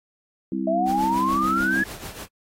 sine chord, C major, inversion second, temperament just, 196.22 / 261.6 / 327 Hz, G3 / C4 / E4, +2 / 0 / -14 cents, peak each -28 dBFS, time 0.52-1.83 s, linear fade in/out 2 ms
sine exponential sweep, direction up, 637 to 1713 Hz, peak -20 dBFS, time 0.67-1.84 s, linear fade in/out 5 ms
pink noise with tremolo, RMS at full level -35 dBFS, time 0.85-2.28 s, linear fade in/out 50 ms, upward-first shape triangle, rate 6.8 Hz, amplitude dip 70%
effects AAC 48 kbps

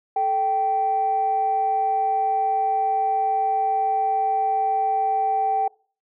sine tone pair together, 436.5 / 777.8 Hz, A4 / G5, -14 / -14 cents, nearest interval minor seventh, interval 1000 cents, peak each -29 / -18 dBFS, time 0.16-5.68 s, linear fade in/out 5 ms, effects noise-tail reverb RT60 0.4 s tail -24 dB re dry + tanh soft clip ceiling -13 dBFS

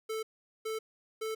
square tone bursts, 440 Hz, A4, in tune, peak -34 dBFS, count 3, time 0.09-1.35 s, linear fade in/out 10 ms, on 140 ms, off 420 ms, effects none

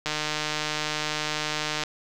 click train, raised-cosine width 0.2 ms, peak -10 dBFS, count 271, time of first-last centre 0.06-1.836 s, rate 152 Hz, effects none

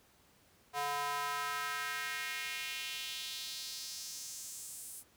square tone with high-pass filter sweep, 143.8 Hz, D3, 36 cents flat, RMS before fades -40 dBFS, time 0.73-5.04 s, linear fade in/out 50 ms, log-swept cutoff 790 to 9800 Hz, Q 2.2, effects pink hiss -66 dBFS RMS until 5.16 s + high-pass 60 Hz 12 dB/octave

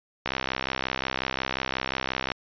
click train, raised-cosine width 0.3 ms, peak -10 dBFS, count 136, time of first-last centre 0.26-2.318 s, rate 65.6 Hz, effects resampled to 11025 Hz

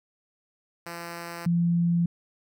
5% pulse / sine tone pair in turn, 170.5 / 171.22 Hz, F3 / F3, -41 / -34 cents, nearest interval unison, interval 7 cents, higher second, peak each -24 / -20 dBFS, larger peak second, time 0.86-1.46 / 1.46-2.06 s, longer neither, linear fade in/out 5 ms, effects none

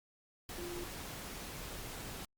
sine tone in noise, 349.2 Hz, F4, in tune, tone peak -42 dBFS, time 0.58-0.84 s, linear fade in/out 2 ms, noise pink, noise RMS -45 dBFS, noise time 0.49-2.25 s, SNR 0 dB, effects Opus 48 kbps

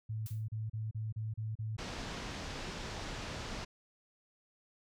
sine tone bursts, 109.5 Hz, A2, 8 cents flat, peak -35 dBFS, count 8, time 0.09-1.768 s, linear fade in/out 10 ms, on 180 ms, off 34 ms
blue noise with exponential decay, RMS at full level -46 dBFS, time 0.26-0.48 s, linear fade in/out 1 ms, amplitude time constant 46 ms
pink low-pass noise, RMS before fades -42 dBFS, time 1.78-3.65 s, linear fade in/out 10 ms, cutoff 6300 Hz, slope 24 dB/octave
effects none

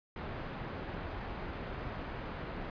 pink low-pass noise, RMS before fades -41 dBFS, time 0.16-2.7 s, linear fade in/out 2 ms, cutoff 1900 Hz, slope 12 dB/octave, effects resampled to 11025 Hz

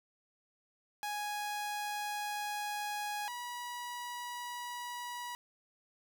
sawtooth tone pair in turn, 830.6 / 970.1 Hz, G#5 / B5, 0 / -31 cents, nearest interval minor third, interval 269 cents, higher second, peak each -32 / -36 dBFS, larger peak first, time 1.03-3.28 / 3.28-5.35 s, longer first, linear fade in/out 0 ms, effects none

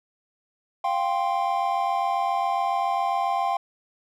triangle chord, F suspended second, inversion none, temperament just, 698.5 / 785.8 / 1047.7 Hz, F5 / G5 / C6, 0 / +4 / +2 cents, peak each -25 / -23 / -26 dBFS, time 0.84-3.57 s, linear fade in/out 5 ms, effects none

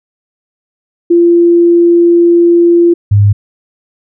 sine tone pair in turn, 343.3 / 102.06 Hz, F4 / G#2, -30 / -30 cents, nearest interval octave + major sixth, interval 2100 cents, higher first, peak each -3 dBFS, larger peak neither, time 1.1-2.94 / 3.11-3.33 s, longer first, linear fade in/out 10 ms, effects none

